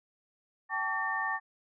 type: tone cluster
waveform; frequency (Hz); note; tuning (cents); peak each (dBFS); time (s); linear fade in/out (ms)
sine; 773 / 875 / 1142 / 1810; G5 / A5 / D6 / A6; -24 / -10 / -49 / +48; -38 / -37 / -35 / -32; 0.69-1.4; 50
effects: none